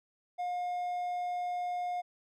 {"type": "tone", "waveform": "triangle", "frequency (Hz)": 714, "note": "F5", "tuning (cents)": 38, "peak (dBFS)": -30, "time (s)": [0.38, 2.02], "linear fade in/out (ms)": 20, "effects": []}